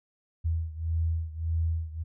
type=beating tone pair; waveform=sine; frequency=81.2 / 82.9 Hz; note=E2 / E2; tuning=-26 / +10 cents; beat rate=1.7 Hz; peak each=-28 / -31 dBFS; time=0.44-2.04 s; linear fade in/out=20 ms; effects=none